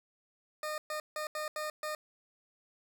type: tone bursts at uneven times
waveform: 20% pulse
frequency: 611 Hz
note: D#5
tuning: 32 cents flat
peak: -30 dBFS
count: 6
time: 0.63-0.78 / 0.9-1 / 1.16-1.27 / 1.35-1.48 / 1.56-1.7 / 1.83-1.95 s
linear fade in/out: 2 ms
effects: none